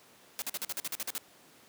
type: noise bursts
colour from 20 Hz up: white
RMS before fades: -35 dBFS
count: 11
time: 0.39-1.18 s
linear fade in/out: 0 ms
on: 30 ms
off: 46 ms
effects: pink hiss -58 dBFS RMS until 1.68 s + high-pass 200 Hz 12 dB/octave